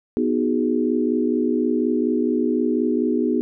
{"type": "chord", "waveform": "sine", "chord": "G# minor seventh", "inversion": "first", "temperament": "equal", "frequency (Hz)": [246.9, 311.1, 370, 415.3], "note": ["B3", "D#4", "F#4", "G#4"], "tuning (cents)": [0, 0, 0, 0], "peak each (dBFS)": [-21, -23, -25, -25], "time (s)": [0.17, 3.41], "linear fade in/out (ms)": 0, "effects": []}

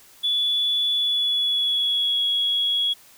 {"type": "tone with pitch glide", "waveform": "triangle", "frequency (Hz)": [3437, 3335], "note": ["A7", "G#7"], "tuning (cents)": [-41, 7], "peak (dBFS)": -16, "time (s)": [0.23, 2.94], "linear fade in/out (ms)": 20, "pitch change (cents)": -52, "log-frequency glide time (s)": [0.93, 2.24], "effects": ["tanh soft clip ceiling -17 dBFS", "white hiss -51 dBFS RMS until 3.17 s"]}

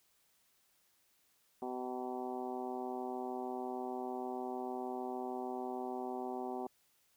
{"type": "harmonic tone with a mistuned harmonic", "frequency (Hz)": 126.5, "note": "B2", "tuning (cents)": 42, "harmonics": [2, 3, 4, 5, 6, 7, 8, 9], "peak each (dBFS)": [-44, -42, -51, -49, -43, -50, -53, -58], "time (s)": [1.62, 6.67], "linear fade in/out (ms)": 2, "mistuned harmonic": 8, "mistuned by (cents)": -46, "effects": ["white hiss -73 dBFS RMS until 7.16 s"]}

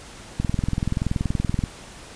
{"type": "click train", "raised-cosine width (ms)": 5, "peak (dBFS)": -10, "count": 27, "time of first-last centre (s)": [0.4, 1.638], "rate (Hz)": 21, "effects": ["pink hiss -42 dBFS RMS until 2.15 s", "resampled to 22050 Hz"]}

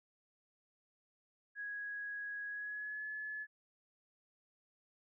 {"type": "tone with pitch glide", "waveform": "sine", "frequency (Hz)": [1661.2, 1713.8], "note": ["G#6", "A6"], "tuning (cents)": [0, -46], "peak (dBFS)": -40, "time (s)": [1.55, 3.47], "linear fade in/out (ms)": 50, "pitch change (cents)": 54, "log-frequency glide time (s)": [2.47, 3.06], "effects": []}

